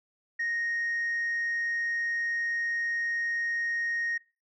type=tone; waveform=sine; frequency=1864.7 Hz; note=A#6; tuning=in tune; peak=-26 dBFS; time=0.39-4.18 s; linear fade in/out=10 ms; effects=noise-tail reverb RT60 0.3 s tail -20 dB re dry + tanh soft clip ceiling -25 dBFS